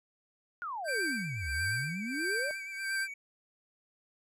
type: exponential two-way sweep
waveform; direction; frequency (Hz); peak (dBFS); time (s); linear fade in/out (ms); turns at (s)
sine; down then up; 1480 to 68.7 to 617; -35; 0.62-2.51; 0; 1.51
type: tone with tremolo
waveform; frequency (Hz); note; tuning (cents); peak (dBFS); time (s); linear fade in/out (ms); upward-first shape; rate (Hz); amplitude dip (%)
square; 1567; G6; -1; -31; 0.84-3.08; 50; sine; 1.5; 90
type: tone with vibrato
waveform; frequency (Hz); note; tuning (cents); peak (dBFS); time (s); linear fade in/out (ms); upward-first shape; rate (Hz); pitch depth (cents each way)
triangle; 2300; D7; -37; -38; 0.88-3.14; 5; sine; 8.4; 43
effects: resampled to 32000 Hz